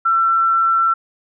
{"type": "tone with amplitude modulation", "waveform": "sine", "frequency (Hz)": 1346, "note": "E6", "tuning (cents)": 36, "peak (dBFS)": -11, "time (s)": [0.05, 0.94], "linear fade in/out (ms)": 10, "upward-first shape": "sine", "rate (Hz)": 160, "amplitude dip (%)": 25, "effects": []}